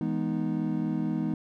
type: chord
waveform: triangle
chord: E major seventh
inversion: none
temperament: equal with one note detuned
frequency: 163.3 / 207.7 / 246.9 / 311.1 Hz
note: E3 / G#3 / B3 / D#4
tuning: -16 / 0 / 0 / 0 cents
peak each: -30 dBFS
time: 0.01-1.34 s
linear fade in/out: 2 ms
effects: none